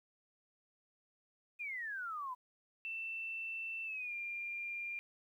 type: exponential sweep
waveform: sine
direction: down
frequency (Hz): 2489 to 977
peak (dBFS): -39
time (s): 1.59-2.35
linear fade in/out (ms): 20
type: tone with pitch glide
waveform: sine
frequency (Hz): 2672 to 2394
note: E7 to D7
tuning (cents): +23 to +33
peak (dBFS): -39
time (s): 2.85-4.99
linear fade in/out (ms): 0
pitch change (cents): -190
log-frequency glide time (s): 3.84-4.13
effects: 12-bit